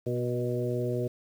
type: harmonic tone with a mistuned harmonic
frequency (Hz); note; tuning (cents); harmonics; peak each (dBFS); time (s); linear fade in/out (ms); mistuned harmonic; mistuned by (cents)
122.7; B2; -11; 1 / 2 / 3 / 4 / 5; -31 / -36 / -32 / -34 / -37; 0.06-1.08; 10; 4; -16
effects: 9-bit